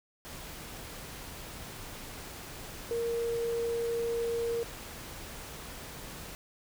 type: tone in noise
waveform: sine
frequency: 466.2 Hz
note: A#4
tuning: in tune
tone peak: -29 dBFS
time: 2.91-4.63 s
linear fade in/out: 0 ms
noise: pink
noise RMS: -44 dBFS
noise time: 0.25-6.35 s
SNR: +12 dB
effects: none

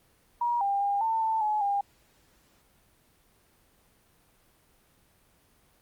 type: tone with pitch steps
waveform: sine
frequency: 954 / 798 / 805 / 897 / 888 / 849 / 804 Hz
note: A#5 / G5 / G5 / A5 / A5 / G#5 / G5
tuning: +40 / +31 / +46 / +33 / +16 / +38 / +44 cents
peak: -24 dBFS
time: 0.41-1.81 s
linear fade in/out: 5 ms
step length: 200 ms
effects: pink hiss -64 dBFS RMS until 5.81 s + Opus 32 kbps

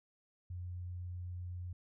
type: tone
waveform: sine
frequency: 89.2 Hz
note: F2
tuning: 37 cents sharp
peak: -40 dBFS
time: 0.5-1.73 s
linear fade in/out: 5 ms
effects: none

